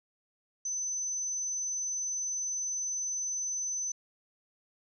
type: tone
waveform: sine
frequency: 6080 Hz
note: F#8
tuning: 46 cents sharp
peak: -31 dBFS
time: 0.65-3.92 s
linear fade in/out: 5 ms
effects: none